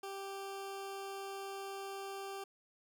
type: tone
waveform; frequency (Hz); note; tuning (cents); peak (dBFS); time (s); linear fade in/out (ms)
20% pulse; 392; G4; 0; -37; 0.03-2.44; 5
effects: none